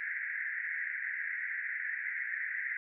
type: band-pass noise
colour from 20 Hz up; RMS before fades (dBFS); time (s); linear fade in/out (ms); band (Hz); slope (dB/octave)
white; -37; 0-2.77; 0; 1600 to 2100; 96
effects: none